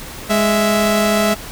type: tone pair together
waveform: sawtooth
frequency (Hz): 207.7 / 659.3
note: G#3 / E5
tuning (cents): 0 / 0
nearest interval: octave + minor sixth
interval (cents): 2000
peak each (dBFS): -12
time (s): 0.29-1.35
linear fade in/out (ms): 20
effects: pink hiss -32 dBFS RMS until 1.51 s